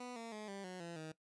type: tone with pitch steps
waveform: 15% pulse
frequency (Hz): 247.3 / 229.4 / 212.8 / 197.42 / 183.14 / 169.89 / 157.6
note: B3 / A#3 / G#3 / G3 / F#3 / F3 / D#3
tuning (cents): +3 / -28 / +42 / +13 / -17 / -47 / +23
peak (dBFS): -39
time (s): 0-1.12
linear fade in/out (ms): 5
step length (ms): 160
effects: noise-tail reverb RT60 0.1 s tail -18 dB re dry + resampled to 22050 Hz